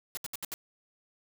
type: noise bursts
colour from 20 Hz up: white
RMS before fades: -37 dBFS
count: 5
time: 0.15-0.54 s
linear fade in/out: 0 ms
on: 22 ms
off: 70 ms
effects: none